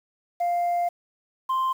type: tone pair in turn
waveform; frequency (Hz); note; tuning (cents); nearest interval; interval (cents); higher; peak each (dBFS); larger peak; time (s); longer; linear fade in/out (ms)
sine; 698.5 / 1046.6; F5 / C6; 0 / 0; perfect fifth; 700; second; -19; neither; 0.4-0.89 / 1.49-1.73; first; 10
effects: tanh soft clip ceiling -20 dBFS + 8-bit